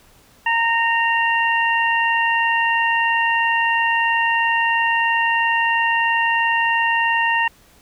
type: harmonic tone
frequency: 923 Hz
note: A#5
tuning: 17 cents flat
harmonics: 1 / 2 / 3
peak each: -19 / -19 / -22 dBFS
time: 0.46-7.48 s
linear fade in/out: 5 ms
effects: pink hiss -52 dBFS RMS until 7.81 s